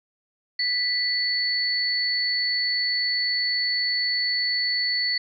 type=tone pair together; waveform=sine; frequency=1975.5 / 4444 Hz; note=B6 / C#8; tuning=0 / +4 cents; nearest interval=octave + major second; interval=1404 cents; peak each=-26 / -23 dBFS; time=0.59-5.18 s; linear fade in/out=5 ms; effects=none